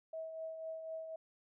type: tone with tremolo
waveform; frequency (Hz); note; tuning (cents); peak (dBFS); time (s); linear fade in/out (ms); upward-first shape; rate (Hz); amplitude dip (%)
sine; 644; E5; -41; -39; 0.13-1.16; 5; triangle; 4; 50
effects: none